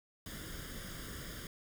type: noise with comb filter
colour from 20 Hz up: pink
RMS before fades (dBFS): -45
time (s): 0.26-1.47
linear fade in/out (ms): 2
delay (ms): 0.59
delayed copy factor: +0.75
effects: none